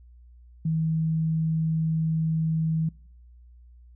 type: tone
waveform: sine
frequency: 160 Hz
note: D#3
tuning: 49 cents sharp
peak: -22 dBFS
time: 0.65-2.89 s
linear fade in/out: 5 ms
effects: noise-tail reverb RT60 0.7 s tail -25 dB re dry + added 60 Hz sine -48 dBFS peak until 3.95 s